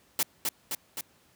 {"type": "noise with echo", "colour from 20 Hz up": "white", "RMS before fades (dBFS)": -26, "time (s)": [0.19, 0.23], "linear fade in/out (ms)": 2, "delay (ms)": 260, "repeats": 3, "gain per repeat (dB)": -3, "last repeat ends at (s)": 1.01, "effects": ["pink hiss -63 dBFS RMS until 1.35 s", "high-pass 80 Hz 12 dB/octave"]}